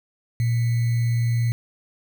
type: tone with sample-and-hold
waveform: sine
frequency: 117.6 Hz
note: A#2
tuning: 16 cents sharp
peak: -18 dBFS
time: 0.4-1.52 s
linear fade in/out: 0 ms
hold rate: 2100 Hz
effects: none